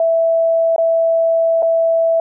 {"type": "tone with dropouts", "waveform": "sine", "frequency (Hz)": 659.3, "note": "E5", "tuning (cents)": 0, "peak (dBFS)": -11, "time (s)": [0, 2.2], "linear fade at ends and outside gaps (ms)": 2, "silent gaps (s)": [[0.762, 0.781], [1.623, 1.628]], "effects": []}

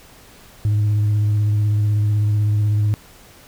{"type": "tone with vibrato", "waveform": "sine", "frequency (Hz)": 104.9, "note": "G#2", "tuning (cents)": 18, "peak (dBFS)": -12, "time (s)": [0.65, 2.94], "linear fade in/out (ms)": 0, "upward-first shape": "square", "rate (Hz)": 16, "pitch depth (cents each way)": 16, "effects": ["tanh soft clip ceiling -13 dBFS", "pink hiss -46 dBFS RMS until 3.47 s"]}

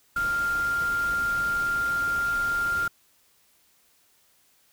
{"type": "tone in noise", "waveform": "sine", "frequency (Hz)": 1396.9, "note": "F6", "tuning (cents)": 0, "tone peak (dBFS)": -23, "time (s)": [0.16, 2.88], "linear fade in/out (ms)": 5, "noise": "pink", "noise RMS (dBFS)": -39, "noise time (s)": [0.16, 2.88], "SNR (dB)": 13, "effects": ["white hiss -63 dBFS RMS until 4.72 s"]}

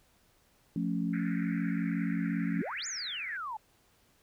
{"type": "chord", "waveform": "sine", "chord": "F augmented", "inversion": "none", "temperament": "equal", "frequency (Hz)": [174.61, 220, 277.2], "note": ["F3", "A3", "C#4"], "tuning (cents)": [0, 0, 0], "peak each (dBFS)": [-32, -34, -34], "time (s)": [0.76, 2.62], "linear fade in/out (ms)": 2}
{"type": "band-pass noise", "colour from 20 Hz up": "pink", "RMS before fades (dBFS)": -46, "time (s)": [1.13, 3.37], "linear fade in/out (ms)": 5, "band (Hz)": [1400, 2300], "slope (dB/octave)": 96}
{"type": "exponential two-way sweep", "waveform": "sine", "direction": "up then down", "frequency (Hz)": [178.1, 7160, 830], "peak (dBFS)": -35, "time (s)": [2.56, 3.57], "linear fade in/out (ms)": 5, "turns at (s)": 2.87}
{"effects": ["pink hiss -67 dBFS RMS until 4.22 s"]}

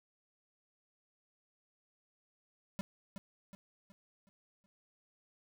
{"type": "tone with echo", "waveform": "square", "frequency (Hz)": 196, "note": "G3", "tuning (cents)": 0, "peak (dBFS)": -36, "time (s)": [2.79, 2.81], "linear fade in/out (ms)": 0, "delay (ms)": 370, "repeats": 5, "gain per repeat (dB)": -7, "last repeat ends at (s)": 4.66, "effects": []}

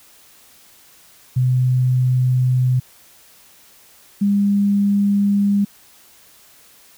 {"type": "tone pair in turn", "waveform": "sine", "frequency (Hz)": [127, 201.6], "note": ["B2", "G3"], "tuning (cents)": [49, 49], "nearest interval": "minor sixth", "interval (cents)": 800, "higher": "second", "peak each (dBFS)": -13, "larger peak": "neither", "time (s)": [[1.36, 2.8], [4.21, 5.65]], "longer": "neither", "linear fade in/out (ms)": 10, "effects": ["white hiss -49 dBFS RMS until 6.97 s"]}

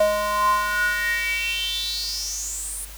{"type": "tone with high-pass filter sweep", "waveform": "square", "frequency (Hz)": 207.7, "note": "G#3", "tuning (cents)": 0, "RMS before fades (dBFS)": -24, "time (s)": [0, 2.85], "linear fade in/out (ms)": 5, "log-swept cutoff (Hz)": [650, 9900], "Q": 7.6, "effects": ["added 50 Hz sine -39 dBFS peak until 2.97 s", "white hiss -42 dBFS RMS until 2.97 s"]}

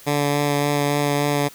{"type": "tone with vibrato", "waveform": "10% pulse", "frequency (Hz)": 144.7, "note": "D3", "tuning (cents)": -25, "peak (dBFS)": -10, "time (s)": [0.06, 1.49], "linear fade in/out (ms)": 20, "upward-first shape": "sine", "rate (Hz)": 3.5, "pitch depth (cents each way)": 12, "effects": ["white hiss -45 dBFS RMS until 1.54 s"]}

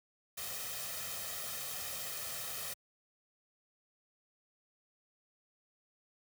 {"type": "noise with comb filter", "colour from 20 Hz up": "white", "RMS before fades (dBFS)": -41, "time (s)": [0.37, 2.74], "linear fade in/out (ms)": 10, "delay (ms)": 1.6, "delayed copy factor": 0.7, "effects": ["high-pass 60 Hz 12 dB/octave"]}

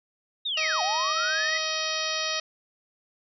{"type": "linear two-way sweep", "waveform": "sine", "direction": "down then up", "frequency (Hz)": [3827, 700, 2008], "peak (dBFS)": -26, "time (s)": [0.45, 1.58], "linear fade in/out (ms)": 10, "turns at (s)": 0.82}
{"type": "harmonic tone", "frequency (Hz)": 630, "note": "D#5", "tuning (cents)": 21, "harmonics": [1, 2, 3, 4, 5, 6, 7, 8, 9], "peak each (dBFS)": [-35, -35, -35, -35, -35, -35, -35, -35, -35], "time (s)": [0.57, 2.4], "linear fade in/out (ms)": 5}
{"effects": []}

